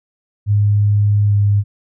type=tone with pitch glide; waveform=sine; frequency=103.2 to 102.01 Hz; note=G#2 to G#2; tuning=-10 to -31 cents; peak=-10 dBFS; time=0.46-1.64 s; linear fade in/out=50 ms; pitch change=-21 cents; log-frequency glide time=1.28-1.34 s; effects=none